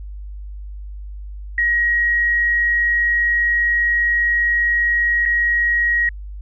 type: tone with dropouts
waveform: sine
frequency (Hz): 1895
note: A#6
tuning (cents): +28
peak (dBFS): -14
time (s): 1.58-6.09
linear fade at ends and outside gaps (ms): 2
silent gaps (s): 5.254-5.259
effects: added 50 Hz sine -29 dBFS peak until 6.41 s